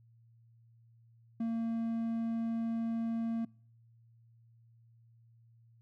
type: tone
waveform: triangle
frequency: 228.3 Hz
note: A#3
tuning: 36 cents flat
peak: -29 dBFS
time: 1.4-3.45 s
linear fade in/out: 5 ms
effects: noise-tail reverb RT60 0.6 s tail -26 dB re dry + added 115 Hz sine -60 dBFS peak until 5.81 s